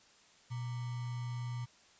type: tone with sample-and-hold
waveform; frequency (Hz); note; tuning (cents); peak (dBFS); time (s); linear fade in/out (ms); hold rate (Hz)
sine; 121.7; B2; -25; -36; 0.5-1.66; 20; 1050
effects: white hiss -63 dBFS RMS until 1.99 s + resampled to 16000 Hz